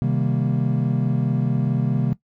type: chord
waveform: triangle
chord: C minor seventh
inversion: none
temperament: equal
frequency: 130.81 / 155.56 / 196 / 233.1 Hz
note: C3 / Eb3 / G3 / Bb3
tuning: 0 / 0 / 0 / 0 cents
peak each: -19 / -22 / -25 / -24 dBFS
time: 0.02-2.13 s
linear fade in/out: 0 ms
effects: noise-tail reverb RT60 0.1 s tail -17 dB re dry